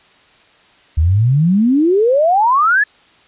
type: exponential sweep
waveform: sine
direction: up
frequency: 73.42 to 1760 Hz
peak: -9 dBFS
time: 0.97-2.84 s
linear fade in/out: 10 ms
effects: white hiss -49 dBFS RMS until 3.27 s + resampled to 8000 Hz